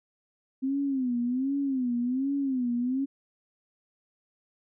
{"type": "tone with vibrato", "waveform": "sine", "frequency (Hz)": 259.3, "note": "C4", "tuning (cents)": -15, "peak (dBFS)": -25, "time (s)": [0.62, 3.06], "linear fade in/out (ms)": 20, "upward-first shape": "sine", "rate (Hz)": 1.3, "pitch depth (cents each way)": 140, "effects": []}